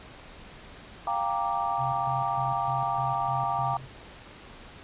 sine chord, G minor seventh, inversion third, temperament equal with one note detuned, 698.5 / 791.3 / 932.3 / 1174.7 Hz, F5 / G5 / Bb5 / D6, 0 / +16 / 0 / 0 cents, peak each -32 / -30 / -31 / -31 dBFS, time 1.07-3.77 s, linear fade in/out 2 ms
sine tone with tremolo, 131.3 Hz, C3, 6 cents sharp, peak -32 dBFS, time 1.77-3.89 s, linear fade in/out 50 ms, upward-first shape square, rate 3.3 Hz, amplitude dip 65%
effects pink hiss -47 dBFS RMS until 4.83 s + resampled to 8000 Hz

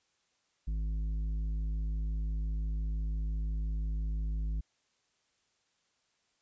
sine tone with tanh clipping, 52.9 Hz, G#1, 33 cents sharp, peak -32 dBFS, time 0.67-4.61 s, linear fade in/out 10 ms, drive 8 dB, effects white hiss -75 dBFS RMS until 6.41 s + resampled to 16000 Hz

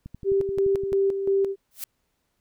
click train, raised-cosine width 5 ms, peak -26 dBFS, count 11, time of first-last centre 0.06-0.922 s, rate 11.6 Hz
sine tone with tremolo, 392 Hz, G4, in tune, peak -18 dBFS, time 0.24-1.56 s, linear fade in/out 50 ms, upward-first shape square, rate 2.9 Hz, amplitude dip 55%
blue noise with exponential growth, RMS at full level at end -29 dBFS, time 1.71-1.84 s, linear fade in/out 2 ms, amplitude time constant 28 ms
effects pink hiss -74 dBFS RMS until 2.4 s

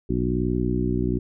harmonic tone with a mistuned harmonic, 61 Hz, B1, 21 cents flat, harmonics 1 / 2 / 3 / 4 / 5 / 6, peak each -28 / -28 / -28 / -28 / -28 / -28 dBFS, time 0.09-1.19 s, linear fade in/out 10 ms, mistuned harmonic 1, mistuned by -60 cents, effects none

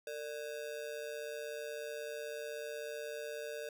square ring-modulated tone, 523.3 Hz, C5, in tune, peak -38 dBFS, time 0.07-3.69 s, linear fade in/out 2 ms, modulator 68.1 Hz, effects none

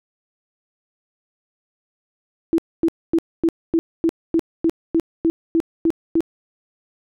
sine tone bursts, 329.6 Hz, E4, in tune, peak -13 dBFS, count 13, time 2.53-6.206 s, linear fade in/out 0 ms, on 52 ms, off 250 ms, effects none

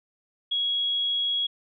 sine tone, 3322 Hz, G#7, in tune, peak -23 dBFS, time 0.51-1.47 s, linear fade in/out 10 ms, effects none

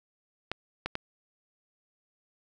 clicks, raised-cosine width 0.3 ms, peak -15 dBFS, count 3, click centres 0.516 / 0.86 / 0.954 s, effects none

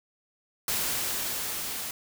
white noise with level ramp, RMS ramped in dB -28 to -35 dBFS, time 0.68-1.91 s, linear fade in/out 2 ms, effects none

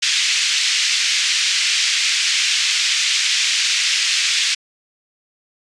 pink band-pass noise, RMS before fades -18 dBFS, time 0.02-4.55 s, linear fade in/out 10 ms, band 2200 to 6700 Hz, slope 24 dB/octave, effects resampled to 22050 Hz

